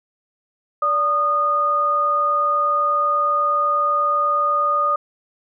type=tone pair together; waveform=sine; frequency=580 / 1228.2 Hz; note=D5 / D#6; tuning=-22 / -23 cents; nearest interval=octave + minor second; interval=1299 cents; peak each=-25 / -16 dBFS; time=0.82-4.96 s; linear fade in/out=5 ms; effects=none